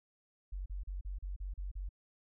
sine tone bursts, 46.88 Hz, F#1, 23 cents sharp, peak -37 dBFS, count 8, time 0.52-1.892 s, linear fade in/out 10 ms, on 140 ms, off 36 ms, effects none

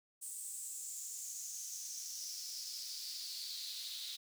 pink noise with high-pass filter sweep, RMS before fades -45 dBFS, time 0.21-4.17 s, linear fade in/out 20 ms, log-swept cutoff 8500 to 3800 Hz, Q 5.4, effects none

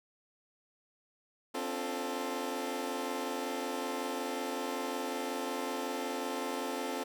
20% pulse chord, D minor seventh, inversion third, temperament equal with one note detuned, 261.6 / 287 / 349.2 / 440 Hz, C4 / D4 / F4 / A4, 0 / -40 / 0 / 0 cents, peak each -34 / -37 / -36 / -34 dBFS, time 1.54-7.04 s, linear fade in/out 10 ms, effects none

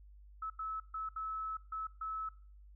sine tone bursts at uneven times, 1300 Hz, E6, 24 cents flat, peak -37 dBFS, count 6, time 0.42-0.5 / 0.59-0.8 / 0.94-1.09 / 1.16-1.57 / 1.72-1.87 / 2.01-2.29 s, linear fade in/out 5 ms, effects noise-tail reverb RT60 0.5 s tail -21 dB re dry + added 50 Hz sine -54 dBFS peak until 2.75 s

